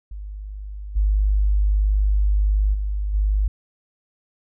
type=tone with level steps; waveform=sine; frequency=50.7 Hz; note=G#1; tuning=41 cents flat; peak=-30 / -15 / -21 / -16 dBFS; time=0.11-3.48 s; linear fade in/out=5 ms; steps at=0.95 / 2.73 / 3.13 s; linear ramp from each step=20 ms; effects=none